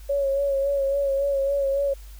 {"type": "tone with vibrato", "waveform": "sine", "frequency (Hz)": 554.4, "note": "C#5", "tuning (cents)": 0, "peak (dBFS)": -20, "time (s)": [0.09, 1.94], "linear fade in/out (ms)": 10, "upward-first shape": "sine", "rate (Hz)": 3.6, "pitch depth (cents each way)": 33, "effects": ["added 50 Hz sine -39 dBFS peak until 2.19 s", "white hiss -53 dBFS RMS until 2.19 s"]}